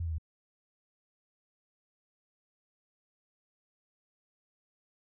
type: tone with pitch steps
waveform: sine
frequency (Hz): 84.9 / 81.49 / 78.21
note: F2 / E2 / D#2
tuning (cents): -48 / -19 / +10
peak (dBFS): -31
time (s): 0-0.183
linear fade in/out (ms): 5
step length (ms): 61
effects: none